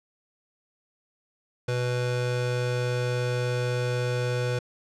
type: tone pair together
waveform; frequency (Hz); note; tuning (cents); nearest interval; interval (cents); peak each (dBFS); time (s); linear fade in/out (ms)
square; 123.47 / 493.9; B2 / B4; 0 / 0; 2 octaves; 2400; -27 / -30; 1.68-4.59; 5
effects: low-pass 7000 Hz 12 dB/octave